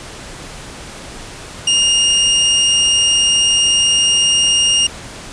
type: tone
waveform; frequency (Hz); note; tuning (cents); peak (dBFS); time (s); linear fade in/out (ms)
sawtooth; 2834; F7; +25; -7; 1.67-4.87; 5
effects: pink hiss -32 dBFS RMS until 5.32 s + resampled to 22050 Hz

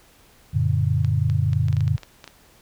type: chord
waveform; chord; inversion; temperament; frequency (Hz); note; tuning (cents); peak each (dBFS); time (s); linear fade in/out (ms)
sine; Gb augmented; none; just; 92.5 / 115.62 / 144.53; Gb2 / Bb2 / D3; 0 / -14 / -27; -22; 0.53-1.97; 20
type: clicks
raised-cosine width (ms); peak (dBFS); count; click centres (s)
0.2; -21; 12; 1.047 / 1.299 / 1.532 / 1.684 / 1.728 / 1.768 / 1.807 / 1.879 / 1.98 / 2.033 / 2.242 / 2.277
effects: pink hiss -54 dBFS RMS until 2.61 s

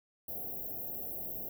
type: band-stop noise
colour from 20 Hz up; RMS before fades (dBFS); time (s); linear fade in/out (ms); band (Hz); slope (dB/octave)
white; -40; 0.28-1.49; 5; 780 to 12000; 96
effects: none

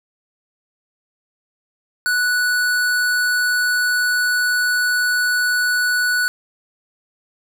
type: tone with hard clipping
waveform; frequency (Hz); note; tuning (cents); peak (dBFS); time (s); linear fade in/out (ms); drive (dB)
sine; 1478; F#6; -2; -17; 2.06-6.28; 0; 18
effects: none

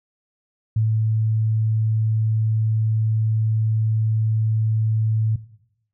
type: tone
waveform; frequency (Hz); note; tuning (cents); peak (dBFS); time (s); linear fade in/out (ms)
sine; 110; A2; 0; -16; 0.76-5.36; 5
effects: noise-tail reverb RT60 0.8 s tail -18 dB re dry

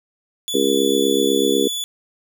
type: tone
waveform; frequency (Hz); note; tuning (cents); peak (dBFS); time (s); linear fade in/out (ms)
sawtooth; 3446; A7; -37; -20; 0.48-1.84; 0
type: harmonic tone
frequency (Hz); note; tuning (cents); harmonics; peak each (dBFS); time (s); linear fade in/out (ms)
68.1; C#2; -30; 3 / 4 / 5 / 6 / 7; -28 / -21 / -23 / -19 / -21; 0.54-1.68; 5
effects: 8-bit

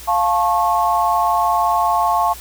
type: chord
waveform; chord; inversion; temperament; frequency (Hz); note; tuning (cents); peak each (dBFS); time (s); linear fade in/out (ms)
sine; F augmented; none; just; 698.5 / 873.1 / 1091.3; F5 / A5 / C#6; 0 / -14 / -27; -18; 0.07-2.34; 20
effects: added 60 Hz sine -39 dBFS peak until 2.4 s + white hiss -37 dBFS RMS until 2.4 s

